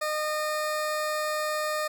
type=tone; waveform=20% pulse; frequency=611 Hz; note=D#5; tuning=32 cents flat; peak=-22 dBFS; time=0.01-1.88 s; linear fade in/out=10 ms; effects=none